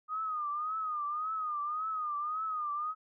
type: tone with vibrato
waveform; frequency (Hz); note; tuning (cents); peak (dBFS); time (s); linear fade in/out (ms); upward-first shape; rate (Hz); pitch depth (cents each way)
sine; 1234; D#6; -15; -32; 0.08-2.95; 50; triangle; 1.8; 110
effects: none